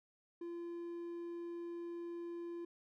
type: tone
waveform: triangle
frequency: 342.7 Hz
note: F4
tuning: 33 cents flat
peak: -40 dBFS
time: 0.41-2.65 s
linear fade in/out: 5 ms
effects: none

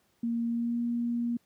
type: tone with pitch glide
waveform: sine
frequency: 233.1 to 237 Hz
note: A#3 to A#3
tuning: 0 to +29 cents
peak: -27 dBFS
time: 0.23-1.37 s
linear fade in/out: 5 ms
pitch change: +29 cents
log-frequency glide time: 0.47-0.79 s
effects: pink hiss -70 dBFS RMS until 1.45 s + high-pass 80 Hz 12 dB/octave

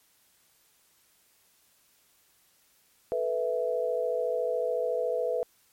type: chord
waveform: sine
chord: A suspended second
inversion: none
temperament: equal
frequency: 440 / 493.9 / 659.3 Hz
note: A4 / B4 / E5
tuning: 0 / 0 / 0 cents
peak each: -33 / -28 / -31 dBFS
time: 3.12-5.43 s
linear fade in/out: 0 ms
effects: white hiss -65 dBFS RMS until 5.72 s + MP3 64 kbps

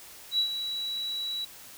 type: tone with ADSR envelope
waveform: sine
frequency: 3913 Hz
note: B7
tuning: 17 cents flat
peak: -21 dBFS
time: 0.31-1.45 s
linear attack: 76 ms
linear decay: 92 ms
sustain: -9 dB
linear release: 7 ms
effects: white hiss -48 dBFS RMS until 1.77 s

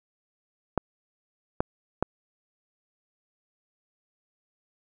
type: clicks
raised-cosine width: 1 ms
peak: -9 dBFS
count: 3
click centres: 0.777 / 1.605 / 2.026 s
effects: none

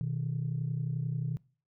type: tone pair together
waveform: sine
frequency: 124.7 / 156.04 Hz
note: B2 / D#3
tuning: +17 / +5 cents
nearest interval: major third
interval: 388 cents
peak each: -32 / -32 dBFS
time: 0.01-1.37 s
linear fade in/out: 0 ms
effects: noise-tail reverb RT60 0.4 s tail -23 dB re dry + tanh soft clip ceiling -24 dBFS

